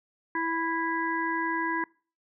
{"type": "harmonic tone", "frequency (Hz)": 329.6, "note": "E4", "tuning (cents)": 0, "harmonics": [1, 3, 5, 6], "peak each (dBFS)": [-32, -30, -32, -36], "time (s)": [0.35, 1.84], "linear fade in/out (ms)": 2, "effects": ["noise-tail reverb RT60 0.4 s tail -25 dB re dry"]}